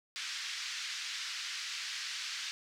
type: band-pass noise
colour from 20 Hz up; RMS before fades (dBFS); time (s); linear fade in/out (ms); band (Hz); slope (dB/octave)
white; -40; 0.16-2.51; 0; 1500 to 5600; 24
effects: none